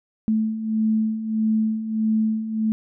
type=beating tone pair; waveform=sine; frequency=217.7 / 219.3 Hz; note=A3 / A3; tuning=-18 / -6 cents; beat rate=1.6 Hz; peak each=-26 / -20 dBFS; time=0.28-2.72 s; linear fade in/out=0 ms; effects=none